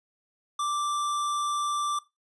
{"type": "tone", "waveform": "square", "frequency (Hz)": 1174.7, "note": "D6", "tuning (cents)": 0, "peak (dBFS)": -27, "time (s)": [0.59, 1.99], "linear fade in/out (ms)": 5, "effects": ["noise-tail reverb RT60 0.2 s tail -17 dB re dry", "resampled to 24000 Hz"]}